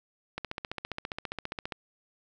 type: click train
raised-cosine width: 0.3 ms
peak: -18 dBFS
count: 21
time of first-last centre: 0.38-1.722 s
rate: 14.9 Hz
effects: none